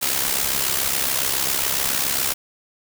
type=noise with amplitude modulation; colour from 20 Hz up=white; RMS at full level=-19 dBFS; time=0.01-2.34 s; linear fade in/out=20 ms; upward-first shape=sine; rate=67.2 Hz; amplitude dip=65%; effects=none